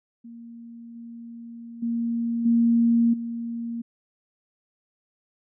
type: tone with level steps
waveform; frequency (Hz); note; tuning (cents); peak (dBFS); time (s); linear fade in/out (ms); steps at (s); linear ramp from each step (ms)
sine; 233.1; A#3; 0; -39 / -37 / -23 / -16 / -28; 0.24-3.82; 10; 0.95 / 1.82 / 2.45 / 3.13; 10
effects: none